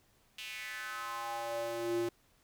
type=tone with high-pass filter sweep; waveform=square; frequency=116.54 Hz; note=A#2; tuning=in tune; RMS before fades=-38 dBFS; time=0.38-2.09 s; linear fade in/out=5 ms; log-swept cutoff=2900 to 290 Hz; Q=3.9; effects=pink hiss -69 dBFS RMS until 2.43 s